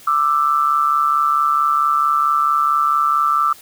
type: tone pair together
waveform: sine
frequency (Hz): 1180 / 1324.5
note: D6 / E6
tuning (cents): +8 / +8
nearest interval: major second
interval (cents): 200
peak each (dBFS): -16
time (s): 0.07-3.53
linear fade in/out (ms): 5
effects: white hiss -43 dBFS RMS until 3.61 s